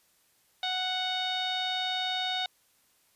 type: tone with low-pass filter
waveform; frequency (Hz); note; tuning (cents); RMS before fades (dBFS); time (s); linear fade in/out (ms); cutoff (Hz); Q
sawtooth; 740; F#5; 0; -31; 0.63-2.46; 2; 3700; 6.8
effects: white hiss -67 dBFS RMS until 3.15 s + resampled to 32000 Hz